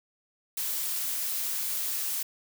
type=noise; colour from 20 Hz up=blue; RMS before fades=-31 dBFS; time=0.57-2.23 s; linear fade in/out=5 ms; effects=none